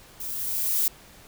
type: noise with level ramp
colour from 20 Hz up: violet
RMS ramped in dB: -34 to -22 dBFS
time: 0.2-0.88 s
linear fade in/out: 2 ms
effects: pink hiss -50 dBFS RMS until 1.27 s